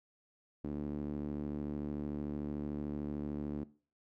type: tone with band-pass filter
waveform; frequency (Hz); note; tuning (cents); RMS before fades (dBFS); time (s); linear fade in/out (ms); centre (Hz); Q
sawtooth; 73.42; D2; 0; -39; 0.64-3.64; 5; 280; 2.4
effects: noise-tail reverb RT60 0.4 s tail -19 dB re dry